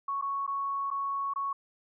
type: tone with dropouts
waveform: sine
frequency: 1108.7 Hz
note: C#6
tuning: in tune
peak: -29 dBFS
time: 0.08-1.53 s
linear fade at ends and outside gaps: 5 ms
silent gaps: 0.214-0.222 / 0.466-0.476 / 0.904-0.911 / 1.337-1.359 s
effects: none